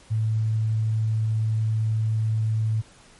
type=tone; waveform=sine; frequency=110 Hz; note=A2; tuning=in tune; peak=-20 dBFS; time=0.1-2.82 s; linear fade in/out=20 ms; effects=pink hiss -52 dBFS RMS until 3.19 s + MP3 48 kbps